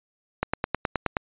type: click train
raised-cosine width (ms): 0.5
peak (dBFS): -8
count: 8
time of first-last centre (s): 0.43-1.168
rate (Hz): 9.48
effects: resampled to 8000 Hz